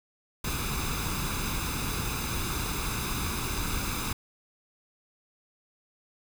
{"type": "noise with comb filter", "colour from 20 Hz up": "pink", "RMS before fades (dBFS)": -31, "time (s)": [0.44, 4.13], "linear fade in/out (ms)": 5, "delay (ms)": 0.8, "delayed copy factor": 0.65, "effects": []}